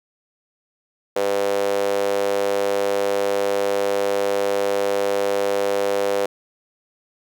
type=tone with high-pass filter; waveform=sawtooth; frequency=100 Hz; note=G2; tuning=35 cents sharp; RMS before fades=-21 dBFS; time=1.16-6.26 s; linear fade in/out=5 ms; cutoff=490 Hz; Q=4.8; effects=none